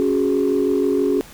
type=chord; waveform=sine; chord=C# suspended fourth; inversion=none; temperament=just; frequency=277.2 / 369.6 / 415.8 Hz; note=C#4 / F#4 / G#4; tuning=0 / -2 / +2 cents; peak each=-19 dBFS; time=0-1.21 s; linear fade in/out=0 ms; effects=tanh soft clip ceiling -9 dBFS + pink hiss -42 dBFS RMS until 1.33 s